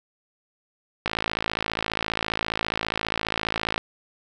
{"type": "click train", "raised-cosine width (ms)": 0.3, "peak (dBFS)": -8, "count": 150, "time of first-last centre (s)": [1.06, 3.779], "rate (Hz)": 54.8, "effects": []}